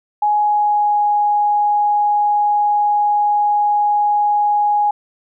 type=tone with pitch glide; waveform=sine; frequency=836 to 829.7 Hz; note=G#5 to G#5; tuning=+11 to -2 cents; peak=-12 dBFS; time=0.22-4.91 s; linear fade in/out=5 ms; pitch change=-13 cents; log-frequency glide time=0.39-1.02 s; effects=none